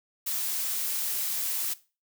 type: noise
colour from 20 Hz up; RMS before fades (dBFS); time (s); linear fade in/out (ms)
blue; -30; 0.26-1.74; 10
effects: noise-tail reverb RT60 0.3 s tail -17 dB re dry